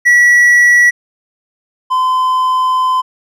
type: tone pair in turn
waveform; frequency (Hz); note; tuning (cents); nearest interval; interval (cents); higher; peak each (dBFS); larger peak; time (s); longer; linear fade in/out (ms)
triangle; 1939 / 1024.6; B6 / C6; -32 / -37; major seventh; 1105; first; -3 / -8; first; 0.05-0.91 / 1.9-3.02; second; 20
effects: none